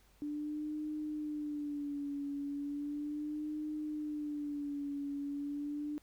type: tone with vibrato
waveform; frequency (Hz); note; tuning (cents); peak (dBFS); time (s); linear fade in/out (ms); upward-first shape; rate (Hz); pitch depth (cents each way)
sine; 293.7; D4; 0; -36; 0.22-5.98; 0; sine; 0.36; 61
effects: added 48 Hz sine -67 dBFS peak until 6.02 s + pink hiss -68 dBFS RMS until 6.02 s